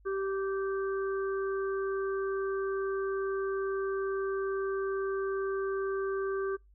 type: harmonic tone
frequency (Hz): 388.9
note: G4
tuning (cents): -14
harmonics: 1 / 3 / 4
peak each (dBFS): -30 / -40 / -42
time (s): 0.05-6.57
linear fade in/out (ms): 20
effects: noise-tail reverb RT60 0.2 s tail -26 dB re dry + added 50 Hz sine -57 dBFS peak until 6.74 s

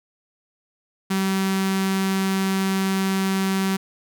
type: tone with notch filter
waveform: sawtooth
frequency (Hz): 192.1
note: G3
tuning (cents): -35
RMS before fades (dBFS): -22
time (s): 1.1-3.77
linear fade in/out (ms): 10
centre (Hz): 550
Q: 1.3
effects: none

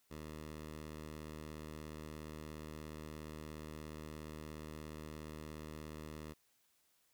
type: tone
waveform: 10% pulse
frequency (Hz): 77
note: D#2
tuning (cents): -17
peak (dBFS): -38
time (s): 0.1-6.34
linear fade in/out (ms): 20
effects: white hiss -75 dBFS RMS until 7.13 s

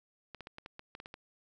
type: clicks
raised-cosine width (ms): 0.3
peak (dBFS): -29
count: 10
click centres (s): 0.347 / 0.407 / 0.471 / 0.584 / 0.661 / 0.794 / 0.951 / 1.001 / 1.059 / 1.141
effects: none

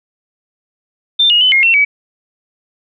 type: tone with pitch steps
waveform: sine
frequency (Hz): 3580 / 2875 / 3022 / 2142 / 2710 / 2279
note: A7 / F7 / F#7 / C7 / E7 / C#7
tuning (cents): +29 / +50 / +36 / +40 / +47 / +47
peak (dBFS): -7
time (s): 1.19-1.85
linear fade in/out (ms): 10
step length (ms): 110
effects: none

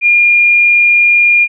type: tone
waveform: sine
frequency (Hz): 2414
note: D7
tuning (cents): +47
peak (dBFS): -5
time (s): 0.01-1.48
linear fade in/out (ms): 50
effects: none

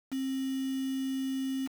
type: tone with quantisation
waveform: sine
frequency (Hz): 266.1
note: C4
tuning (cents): +29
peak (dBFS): -30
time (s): 0.11-1.68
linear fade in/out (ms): 20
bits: 7
effects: none

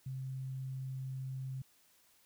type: tone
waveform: sine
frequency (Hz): 131.9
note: C3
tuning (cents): +14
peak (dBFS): -38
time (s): 0.06-1.62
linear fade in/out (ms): 5
effects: white hiss -68 dBFS RMS until 2.25 s

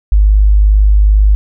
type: tone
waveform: sine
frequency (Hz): 51.2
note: G#1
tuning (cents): -24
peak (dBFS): -4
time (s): 0.12-1.35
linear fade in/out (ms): 0
effects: none

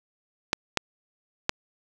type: clicks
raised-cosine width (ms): 0.2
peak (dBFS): -4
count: 3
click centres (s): 0.531 / 0.773 / 1.494
effects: none

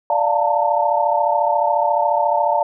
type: chord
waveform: sine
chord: Bb major seventh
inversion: first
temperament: equal with one note detuned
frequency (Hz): 587.3 / 698.5 / 880 / 914.2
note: D5 / F5 / A5 / Bb5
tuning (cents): 0 / 0 / 0 / -34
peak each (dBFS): -20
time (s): 0.1-2.63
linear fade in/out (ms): 2
effects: none

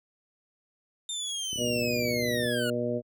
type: linear sweep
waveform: 25% pulse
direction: down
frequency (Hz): 3633 to 1415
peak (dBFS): -27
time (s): 1.09-2.7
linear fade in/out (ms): 2
type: click train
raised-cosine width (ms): 3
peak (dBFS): -29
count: 33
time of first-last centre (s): 1.53-2.458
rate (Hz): 34.5
type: harmonic tone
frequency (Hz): 120.9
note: B2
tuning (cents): -36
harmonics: 1 / 2 / 3 / 4 / 5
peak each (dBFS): -36 / -32 / -35 / -32 / -32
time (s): 1.57-3.02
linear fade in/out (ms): 50
effects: high-pass 60 Hz 12 dB/octave

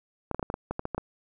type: clicks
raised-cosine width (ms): 1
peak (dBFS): -16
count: 11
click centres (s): 0.313 / 0.346 / 0.395 / 0.428 / 0.501 / 0.541 / 0.71 / 0.794 / 0.854 / 0.947 / 0.98
effects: none

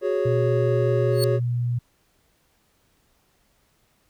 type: chord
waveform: triangle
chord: F# suspended second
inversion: none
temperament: equal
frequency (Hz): 370 / 415.3 / 554.4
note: F#4 / G#4 / C#5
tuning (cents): 0 / 0 / 0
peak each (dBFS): -23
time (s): 0.01-1.4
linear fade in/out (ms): 50
type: tone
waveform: sine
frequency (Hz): 120.8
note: B2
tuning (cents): -38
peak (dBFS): -21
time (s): 0.25-1.79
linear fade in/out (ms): 10
type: tone with exponential growth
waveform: sawtooth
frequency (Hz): 4402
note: C#8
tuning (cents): -13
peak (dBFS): -20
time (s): 1.11-1.24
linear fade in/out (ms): 0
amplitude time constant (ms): 27
effects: pink hiss -65 dBFS RMS until 4.09 s

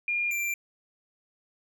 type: tone pair in turn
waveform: sine / square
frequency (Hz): 2413 / 2361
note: D7 / D7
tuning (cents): +46 / +9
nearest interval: unison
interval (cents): 37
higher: first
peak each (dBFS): -25 / -28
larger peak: first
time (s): 0.08-0.31 / 0.31-0.54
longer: neither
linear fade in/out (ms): 2
effects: none

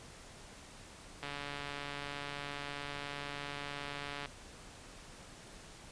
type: click train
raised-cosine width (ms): 0.3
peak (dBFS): -25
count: 434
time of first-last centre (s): 1.23-4.258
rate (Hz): 143
effects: pink hiss -53 dBFS RMS until 5.91 s + resampled to 22050 Hz

